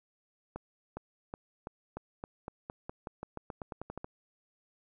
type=accelerating click train; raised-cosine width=1 ms; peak=-25 dBFS; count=19; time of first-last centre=0.56-4.045 s; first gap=410 ms; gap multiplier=0.9; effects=none